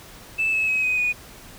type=tone with pitch steps; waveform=sine; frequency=2632 / 2590 / 2548 / 2507 / 2467 Hz; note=E7 / E7 / D#7 / D#7 / D#7; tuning=-3 / -31 / +41 / +12 / -15 cents; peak=-18 dBFS; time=0.38-1.13 s; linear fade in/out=20 ms; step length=150 ms; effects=tanh soft clip ceiling -15 dBFS + pink hiss -44 dBFS RMS until 1.58 s